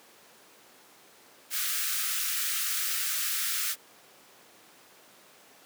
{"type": "high-pass noise", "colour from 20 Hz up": "white", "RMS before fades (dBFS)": -30, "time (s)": [1.5, 3.76], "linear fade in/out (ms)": 50, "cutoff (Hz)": 1200, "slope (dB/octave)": 96, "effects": ["pink hiss -55 dBFS RMS until 5.65 s", "high-pass 300 Hz 12 dB/octave"]}